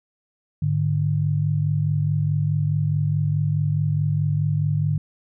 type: tone pair together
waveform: sine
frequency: 104.77 / 149.5 Hz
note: G#2 / D3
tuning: +16 / +31 cents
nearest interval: tritone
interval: 615 cents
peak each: -23 / -20 dBFS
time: 0.62-4.98 s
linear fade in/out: 5 ms
effects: none